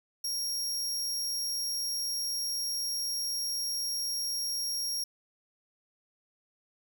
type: tone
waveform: sawtooth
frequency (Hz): 5588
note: F8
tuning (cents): 0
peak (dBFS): -28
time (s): 0.24-5.04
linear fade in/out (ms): 5
effects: none